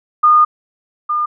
sine tone pair in turn, 1222 / 1209.4 Hz, D#6 / D#6, -32 / -50 cents, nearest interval unison, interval 18 cents, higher first, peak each -6 / -14 dBFS, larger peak first, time 0.23-0.45 / 1.09-1.26 s, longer first, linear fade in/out 10 ms, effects none

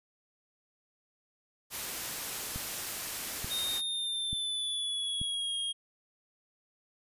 white noise, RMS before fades -37 dBFS, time 1.7-3.82 s, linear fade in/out 50 ms
click train, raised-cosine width 5 ms, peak -26 dBFS, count 4, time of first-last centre 2.56-5.215 s, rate 1.13 Hz
square tone with pitch glide, 3697 to 3256 Hz, A#7 to G#7, -15 to -35 cents, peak -32 dBFS, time 3.5-5.73 s, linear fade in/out 20 ms, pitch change -220 cents, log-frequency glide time 3.71-5.57 s
effects resampled to 32000 Hz

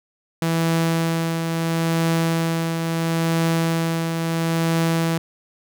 sawtooth tone with tremolo, 164.81 Hz, E3, in tune, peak -13 dBFS, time 0.42-5.18 s, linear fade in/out 2 ms, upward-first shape triangle, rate 0.74 Hz, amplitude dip 45%, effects none

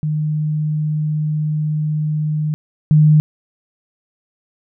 sine tone pair in turn, 152.7 / 152.7 Hz, D#3 / D#3, -32 / -32 cents, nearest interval unison, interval 0 cents, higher neither, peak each -16 / -7 dBFS, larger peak second, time 0.03-2.54 / 2.91-3.2 s, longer first, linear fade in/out 0 ms, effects none

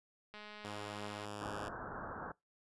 click train, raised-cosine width 0.3 ms, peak -35 dBFS, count 192, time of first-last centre 0.34-1.25 s, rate 210 Hz
5% pulse tone, 103.83 Hz, G#2, in tune, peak -32 dBFS, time 0.64-1.69 s, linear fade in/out 5 ms
white low-pass noise, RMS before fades -45 dBFS, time 1.41-2.32 s, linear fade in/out 5 ms, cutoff 1600 Hz, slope 96 dB/octave
effects noise-tail reverb RT60 0.2 s tail -23 dB re dry + resampled to 24000 Hz

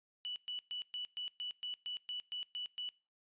sine tone bursts, 2960 Hz, F#7, in tune, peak -38 dBFS, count 12, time 0.25-2.89 s, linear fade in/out 0 ms, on 110 ms, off 120 ms, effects noise-tail reverb RT60 0.3 s tail -21 dB re dry + resampled to 8000 Hz

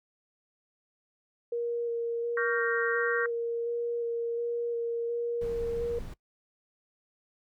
sine tone with vibrato, 469.7 Hz, A#4, 13 cents sharp, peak -28 dBFS, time 1.52-5.99 s, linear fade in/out 5 ms, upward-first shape square, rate 1.4 Hz, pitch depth 10 cents each way
sine chord, G half-diminished seventh, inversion second, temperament equal with one note detuned, 1127.5 / 1396.9 / 1568 / 1864.7 Hz, Db6 / F6 / G6 / Bb6, +29 / 0 / 0 / 0 cents, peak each -36 / -34 / -32 / -33 dBFS, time 2.37-3.26 s, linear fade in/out 2 ms
brown noise, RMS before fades -40 dBFS, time 5.41-6.14 s, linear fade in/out 5 ms
effects noise-tail reverb RT60 0.1 s tail -21 dB re dry

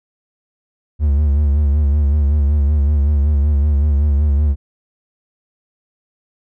triangle tone with vibrato, 72.6 Hz, D2, 19 cents flat, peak -9 dBFS, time 0.99-4.56 s, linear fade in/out 50 ms, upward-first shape sine, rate 5.3 Hz, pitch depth 72 cents each way, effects none

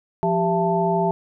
sine tone cluster, 173.4 / 393.8 / 672 / 883 Hz, F3 / G4 / E5 / A5, -12 / +8 / +33 / +6 cents, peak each -23 dBFS, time 0.23-1.11 s, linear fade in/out 0 ms, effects none

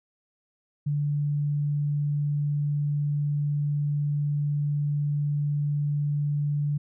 sine tone, 146 Hz, D3, 10 cents flat, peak -23 dBFS, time 0.86-6.78 s, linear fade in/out 10 ms, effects none

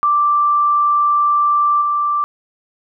sine tone with level steps, 1174.7 Hz, D6, in tune, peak -11 / -14 dBFS, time 0.03-2.24 s, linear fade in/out 0 ms, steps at 1.81 s, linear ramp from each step 10 ms, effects none

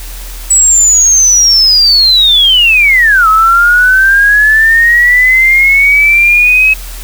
sine linear two-way sweep, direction down then up, 7902 to 1275 to 2569 Hz, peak -3 dBFS, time 0.5-6.74 s, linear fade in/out 10 ms, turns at 3.28 s, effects added 41 Hz sine -22 dBFS peak until 7.03 s + white hiss -29 dBFS RMS until 7.03 s

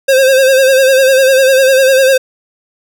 square tone with vibrato, 530 Hz, C5, 22 cents sharp, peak -6 dBFS, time 0.08-2.18 s, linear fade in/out 10 ms, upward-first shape sine, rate 10 Hz, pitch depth 53 cents each way, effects none

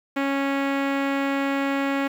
sawtooth tone with low-pass filter, 276.1 Hz, C#4, 7 cents flat, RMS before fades -24 dBFS, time 0.16-2.08 s, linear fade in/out 10 ms, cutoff 2300 Hz, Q 1.7, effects 8-bit

